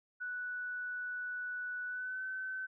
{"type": "tone with pitch glide", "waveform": "sine", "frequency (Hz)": [1480, 1526], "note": ["F#6", "G6"], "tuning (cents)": [0, -47], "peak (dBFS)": -37, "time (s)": [0.2, 2.67], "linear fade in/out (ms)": 20, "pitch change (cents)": 53, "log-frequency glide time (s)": [1.86, 2.24], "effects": []}